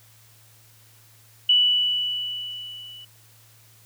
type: tone with level ramp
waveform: sine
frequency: 2960 Hz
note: F#7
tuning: in tune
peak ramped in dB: -13 to -40 dBFS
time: 1.49-3.05 s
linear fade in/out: 5 ms
effects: added 111 Hz sine -55 dBFS peak until 3.85 s + white hiss -55 dBFS RMS until 3.85 s